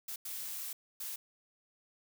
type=noise bursts at uneven times; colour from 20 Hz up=blue; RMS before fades=-41 dBFS; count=3; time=0.08-0.16 / 0.25-0.73 / 1-1.16 s; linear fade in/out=5 ms; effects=none